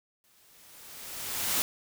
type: noise with exponential growth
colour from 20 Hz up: white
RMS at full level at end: -26 dBFS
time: 0.24-1.62 s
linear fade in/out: 0 ms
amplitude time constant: 300 ms
effects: none